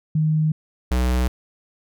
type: tone pair in turn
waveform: sine / square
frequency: 155.56 / 62.31 Hz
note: D#3 / B1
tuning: 0 / +16 cents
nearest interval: octave + major third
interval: 1584 cents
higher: first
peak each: -16 / -18 dBFS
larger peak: first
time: 0.15-0.52 / 0.91-1.28 s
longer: neither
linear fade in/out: 5 ms
effects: none